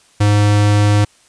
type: tone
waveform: square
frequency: 103.6 Hz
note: G#2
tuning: 4 cents flat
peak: -10 dBFS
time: 0.2-1.05 s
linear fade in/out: 10 ms
effects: white hiss -51 dBFS RMS until 1.28 s + resampled to 22050 Hz